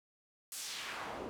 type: noise with band-pass filter sweep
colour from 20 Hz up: pink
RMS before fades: -43 dBFS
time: 0.52-1.29 s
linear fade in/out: 0 ms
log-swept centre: 10000 to 370 Hz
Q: 1.1
effects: none